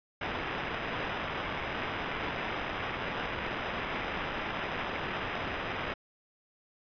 blue noise with sample-and-hold, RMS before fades -35 dBFS, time 0.21-5.94 s, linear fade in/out 5 ms, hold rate 4410 Hz, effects resampled to 11025 Hz

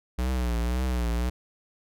square tone with vibrato, 60.9 Hz, B1, 24 cents flat, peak -25 dBFS, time 0.18-1.3 s, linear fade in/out 10 ms, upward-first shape triangle, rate 1.9 Hz, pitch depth 110 cents each way, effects none

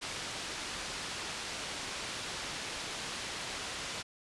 white low-pass noise, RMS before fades -40 dBFS, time 0.01-4.03 s, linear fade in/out 20 ms, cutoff 5000 Hz, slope 12 dB/octave, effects resampled to 24000 Hz

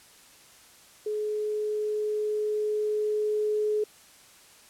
sine tone with level ramp, 424.1 Hz, G#4, 36 cents sharp, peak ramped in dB -27 to -23 dBFS, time 1.06-3.84 s, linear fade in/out 5 ms, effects white hiss -54 dBFS RMS until 4.69 s + low-pass 11000 Hz 12 dB/octave

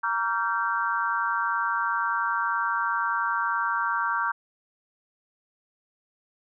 sine tone cluster, 935 / 1146 / 1378 / 1560 Hz, A#5 / D6 / F6 / G6, +5 / -43 / -24 / -9 cents, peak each -29 dBFS, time 0.03-4.32 s, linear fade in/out 10 ms, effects none

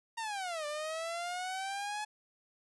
sawtooth linear two-way sweep, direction down then up, 932.3 to 587.3 to 852 Hz, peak -32 dBFS, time 0.17-2.05 s, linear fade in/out 10 ms, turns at 0.66 s, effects resampled to 24000 Hz

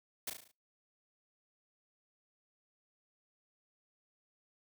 white noise with echo, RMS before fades -38 dBFS, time 0.27-0.3 s, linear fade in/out 5 ms, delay 36 ms, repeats 6, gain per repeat -5 dB, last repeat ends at 0.516 s, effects noise-tail reverb RT60 0.3 s tail -26 dB re dry + high-pass 80 Hz 12 dB/octave

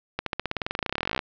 accelerating click train, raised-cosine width 0.3 ms, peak -10 dBFS, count 29, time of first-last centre 0.19-1.192 s, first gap 73 ms, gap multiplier 0.94, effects low-pass 5000 Hz 12 dB/octave

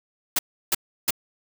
white noise bursts, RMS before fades -21 dBFS, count 3, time 0.36-1.107 s, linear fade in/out 5 ms, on 29 ms, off 330 ms, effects none

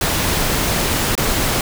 pink noise with dropouts, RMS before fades -18 dBFS, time 0.01-1.61 s, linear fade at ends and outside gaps 2 ms, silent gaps 1.153-1.177 s, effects none

